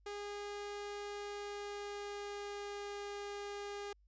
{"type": "tone with pitch glide", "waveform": "sawtooth", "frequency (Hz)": [409.4, 406.8], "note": ["G#4", "G#4"], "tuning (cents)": [-25, -36], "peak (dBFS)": -38, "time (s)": [0.06, 3.93], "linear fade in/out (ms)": 5, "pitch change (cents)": -11, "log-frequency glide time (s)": [1.17, 3.02], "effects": ["added 50 Hz sine -65 dBFS peak until 4.07 s", "resampled to 16000 Hz"]}